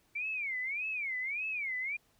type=tone with vibrato; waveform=sine; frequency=2281 Hz; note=C#7; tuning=49 cents sharp; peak=-33 dBFS; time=0.15-1.97 s; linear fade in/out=10 ms; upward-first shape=sine; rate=1.7 Hz; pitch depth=230 cents each way; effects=pink hiss -70 dBFS RMS until 2.19 s